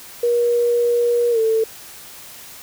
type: tone with pitch glide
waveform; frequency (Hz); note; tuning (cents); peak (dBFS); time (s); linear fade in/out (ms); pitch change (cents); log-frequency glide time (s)
sine; 477.3 to 445.3; A#4 to A4; +41 to +21; -14; 0.23-1.64; 5; -120; 1.31-1.39
effects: white hiss -39 dBFS RMS until 2.62 s